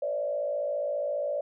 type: tone with frequency modulation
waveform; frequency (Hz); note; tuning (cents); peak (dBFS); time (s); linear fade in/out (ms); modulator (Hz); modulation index
sine; 581; D5; -19; -27; 0.02-1.41; 5; 54.8; 0.96
effects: none